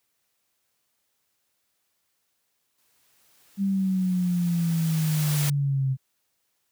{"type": "noise with exponential growth", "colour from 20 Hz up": "white", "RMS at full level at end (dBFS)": -29, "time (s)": [2.78, 5.5], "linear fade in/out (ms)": 5, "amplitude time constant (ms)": 590}
{"type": "linear sweep", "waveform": "sine", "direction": "down", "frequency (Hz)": [198.4, 130.7], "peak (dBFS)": -21, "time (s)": [3.57, 5.97], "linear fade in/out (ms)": 50}
{"effects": ["white hiss -74 dBFS RMS until 6.71 s", "high-pass 60 Hz 12 dB/octave"]}